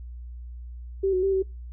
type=tone with pitch steps; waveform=sine; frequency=387.8 / 369.5 / 389.1 / 381.6 Hz; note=G4 / F#4 / G4 / G4; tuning=-19 / -2 / -13 / -47 cents; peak=-20 dBFS; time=1.03-1.426 s; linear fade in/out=10 ms; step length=99 ms; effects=noise-tail reverb RT60 0.2 s tail -21 dB re dry + added 60 Hz sine -36 dBFS peak until 1.72 s